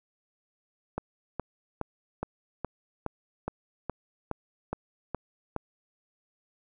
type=click train; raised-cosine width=1 ms; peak=-17 dBFS; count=12; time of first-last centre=0.98-5.563 s; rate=2.4 Hz; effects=none